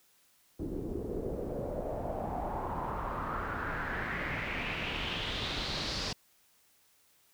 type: noise with low-pass filter sweep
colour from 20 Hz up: pink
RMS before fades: -36 dBFS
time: 0.59-6.13 s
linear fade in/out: 5 ms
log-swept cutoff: 320 to 5100 Hz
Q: 3.8
effects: white hiss -67 dBFS RMS until 7.33 s